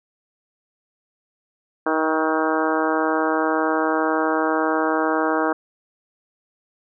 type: harmonic tone with a mistuned harmonic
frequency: 158.1 Hz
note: D#3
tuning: 28 cents sharp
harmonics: 2 / 3 / 4 / 5 / 6 / 7 / 8 / 9 / 10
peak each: -23 / -25 / -26 / -27 / -28 / -28 / -29 / -30 / -30 dBFS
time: 1.86-5.53 s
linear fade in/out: 5 ms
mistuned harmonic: 8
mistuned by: +17 cents
effects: none